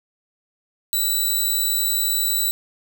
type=tone; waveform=5% pulse; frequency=3951 Hz; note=B7; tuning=in tune; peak=-11 dBFS; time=0.93-2.51 s; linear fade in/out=0 ms; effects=none